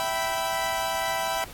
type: chord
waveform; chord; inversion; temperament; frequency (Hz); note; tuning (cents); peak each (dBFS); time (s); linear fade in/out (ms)
sawtooth; E minor; none; equal with one note detuned; 659.3 / 776.8 / 987.8; E5 / G5 / B5; 0 / -16 / 0; -26; 0-1.44; 0
effects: pink hiss -44 dBFS RMS until 1.53 s + AAC 64 kbps